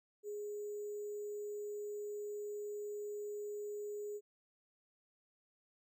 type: tone with sample-and-hold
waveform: sine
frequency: 415.3 Hz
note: G#4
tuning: in tune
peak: -40 dBFS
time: 0.23-4.21 s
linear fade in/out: 50 ms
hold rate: 7350 Hz
effects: none